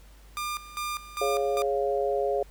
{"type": "tone with tremolo", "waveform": "sawtooth", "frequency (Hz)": 1200, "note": "D6", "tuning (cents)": 37, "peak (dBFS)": -26, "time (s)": [0.37, 1.62], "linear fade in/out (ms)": 0, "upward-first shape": "square", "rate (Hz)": 2.5, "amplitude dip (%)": 80}
{"type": "chord", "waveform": "sine", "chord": "Db major", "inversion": "second", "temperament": "equal", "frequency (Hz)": [415.3, 554.4, 698.5], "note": ["Ab4", "Db5", "F5"], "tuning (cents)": [0, 0, 0], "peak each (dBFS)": [-27, -28, -30], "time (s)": [1.21, 2.43], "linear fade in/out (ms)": 5}
{"effects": ["added 50 Hz sine -49 dBFS peak until 2.5 s", "pink hiss -58 dBFS RMS until 2.5 s"]}